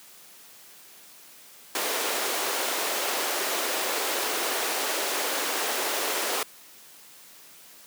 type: high-pass noise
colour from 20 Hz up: pink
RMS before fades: -28 dBFS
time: 1.75-6.43 s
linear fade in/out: 2 ms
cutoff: 360 Hz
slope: 24 dB/octave
effects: white hiss -50 dBFS RMS until 7.86 s + high-pass 150 Hz 12 dB/octave